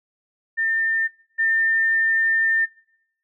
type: tone pair in turn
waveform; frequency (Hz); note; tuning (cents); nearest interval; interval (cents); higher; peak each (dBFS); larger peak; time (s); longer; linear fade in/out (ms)
sine; 1803 / 1803; A6 / A6; +42 / +42; unison; 0; neither; -19 / -17; second; 0.57-1.08 / 1.38-2.66; second; 20
effects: noise-tail reverb RT60 0.8 s tail -24 dB re dry